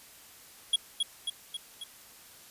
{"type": "tone with echo", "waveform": "square", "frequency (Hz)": 3322, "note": "G#7", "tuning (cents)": 0, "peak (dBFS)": -22, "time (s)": [0.73, 0.76], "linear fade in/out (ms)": 5, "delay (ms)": 270, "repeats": 4, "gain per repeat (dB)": -4, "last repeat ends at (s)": 1.84, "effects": ["white hiss -53 dBFS RMS until 2.5 s", "resampled to 32000 Hz"]}